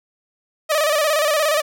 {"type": "tone with vibrato", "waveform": "sawtooth", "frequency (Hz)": 607, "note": "D#5", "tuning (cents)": -43, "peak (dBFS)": -12, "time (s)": [0.69, 1.62], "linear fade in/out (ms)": 20, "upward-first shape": "square", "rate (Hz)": 17, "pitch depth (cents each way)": 69, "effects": []}